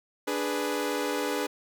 sawtooth chord, G# diminished, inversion second, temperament equal, 293.7 / 415.3 / 493.9 Hz, D4 / G#4 / B4, 0 / 0 / 0 cents, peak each -28 dBFS, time 0.27-1.47 s, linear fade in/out 10 ms, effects none

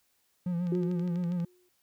triangle tone with vibrato, 174.61 Hz, F3, in tune, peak -26 dBFS, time 0.46-1.45 s, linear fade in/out 5 ms, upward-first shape sine, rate 7.1 Hz, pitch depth 56 cents each way
click train, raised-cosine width 0.2 ms, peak -34 dBFS, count 10, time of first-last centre 0.67-1.402 s, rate 12.3 Hz
sine tone with exponential decay, 360 Hz, F#4, 47 cents flat, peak -27 dBFS, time 0.72-1.69 s, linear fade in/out 2 ms, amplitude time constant 210 ms
effects white hiss -72 dBFS RMS until 1.82 s

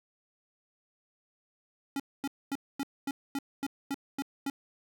square tone bursts, 277.2 Hz, C#4, in tune, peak -31 dBFS, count 10, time 1.96-4.5 s, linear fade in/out 2 ms, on 38 ms, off 240 ms, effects none

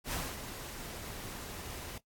pink noise with ADSR envelope, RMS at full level -35 dBFS, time 0.04-1.98 s, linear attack 78 ms, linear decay 240 ms, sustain -9 dB, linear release 3 ms, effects noise-tail reverb RT60 0.1 s tail -18 dB re dry + AAC 64 kbps

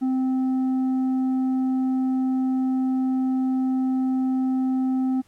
sine tone with tanh clipping, 260 Hz, C4, 11 cents flat, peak -21 dBFS, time 0.01-5.22 s, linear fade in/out 20 ms, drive 5 dB, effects pink hiss -61 dBFS RMS until 5.27 s + low-pass 12000 Hz 12 dB/octave

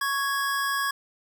square tone pair together, 1108.7 / 1661.2 Hz, C#6 / G#6, 0 / 0 cents, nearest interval perfect fifth, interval 700 cents, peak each -28 dBFS, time 0.01-0.91 s, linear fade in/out 5 ms, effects none

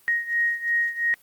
sine beating tone pair, 1874 / 1876.9 Hz, A#6 / A#6, +9 / +11 cents, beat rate 2.9 Hz, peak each -23 / -26 dBFS, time 0.08-1.14 s, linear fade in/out 0 ms, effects white hiss -57 dBFS RMS until 1.22 s + Opus 32 kbps

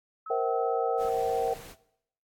sine tone, 1294 Hz, E6, 32 cents flat, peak -37 dBFS, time 0.26-1.09 s, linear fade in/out 5 ms
sine chord, C dominant seventh, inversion third, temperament equal with one note detuned, 466.2 / 523.3 / 659.3 / 765.2 Hz, Bb4 / C5 / E5 / G5, 0 / 0 / 0 / -42 cents, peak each -28 / -33 / -33 / -29 dBFS, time 0.3-1.54 s, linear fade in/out 5 ms
pink noise, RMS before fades -47 dBFS, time 0.97-1.76 s, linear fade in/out 50 ms
effects noise-tail reverb RT60 0.7 s tail -18 dB re dry + AAC 64 kbps

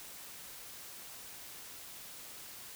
silence, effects white hiss -49 dBFS RMS until 2.75 s

